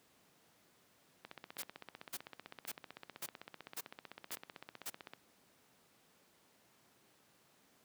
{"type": "click train", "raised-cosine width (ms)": 0.3, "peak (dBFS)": -31, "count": 62, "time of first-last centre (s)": [1.25, 5.135], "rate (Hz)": 15.7}
{"type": "noise bursts", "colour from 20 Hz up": "white", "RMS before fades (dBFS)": -42, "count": 7, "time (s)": [1.58, 4.902], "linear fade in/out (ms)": 10, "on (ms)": 46, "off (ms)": 500}
{"effects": ["pink hiss -69 dBFS RMS until 7.84 s", "high-pass 150 Hz 12 dB/octave"]}